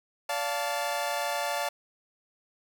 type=chord; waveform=sawtooth; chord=D minor; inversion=none; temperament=equal with one note detuned; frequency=575.9 / 698.5 / 880 Hz; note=D5 / F5 / A5; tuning=-34 / 0 / 0 cents; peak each=-29 dBFS; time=0.29-1.69 s; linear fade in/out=5 ms; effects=none